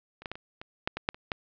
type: clicks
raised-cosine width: 0.3 ms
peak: -29 / -18 / -19 / -26 / -24 / -11 / -16 / -9 / -29 / -13 dBFS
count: 10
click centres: 0.22 / 0.258 / 0.316 / 0.355 / 0.615 / 0.875 / 0.97 / 1.089 / 1.145 / 1.318 s
effects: low-pass 4000 Hz 12 dB/octave